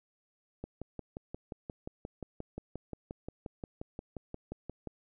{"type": "click train", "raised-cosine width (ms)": 2, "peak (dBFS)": -26, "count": 25, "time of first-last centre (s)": [0.64, 4.873], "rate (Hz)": 5.67, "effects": []}